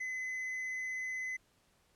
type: tone with hard clipping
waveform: sine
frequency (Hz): 2029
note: B6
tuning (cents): +46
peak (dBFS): -37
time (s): 0-1.37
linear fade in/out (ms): 10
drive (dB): 3
effects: pink hiss -71 dBFS RMS until 1.95 s + low-pass 12000 Hz 12 dB/octave